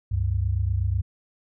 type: tone pair together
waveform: sine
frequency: 69.5 / 97.67 Hz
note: C#2 / G2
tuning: +5 / -6 cents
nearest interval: tritone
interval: 589 cents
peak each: -25 / -23 dBFS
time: 0.11-1.02 s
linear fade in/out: 10 ms
effects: none